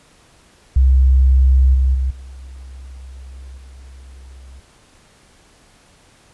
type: tone with level steps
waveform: sine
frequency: 65.41 Hz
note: C2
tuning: in tune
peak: -8 / -11 / -15 / -32 / -36 dBFS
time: 0.76-4.6 s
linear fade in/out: 5 ms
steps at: 1.74 / 1.94 / 2.1 / 3.57 s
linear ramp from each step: 10 ms
effects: pink hiss -51 dBFS RMS until 6.33 s + resampled to 24000 Hz